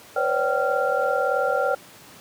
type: tone cluster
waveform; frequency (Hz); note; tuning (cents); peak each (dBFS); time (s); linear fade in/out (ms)
sine; 496.9 / 540 / 578 / 770 / 1385; B4 / C#5 / D5 / G5 / F6; +11 / -45 / -28 / -31 / -15; -26; 0.16-1.75; 5
effects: pink hiss -46 dBFS RMS until 2.2 s + high-pass 150 Hz 12 dB/octave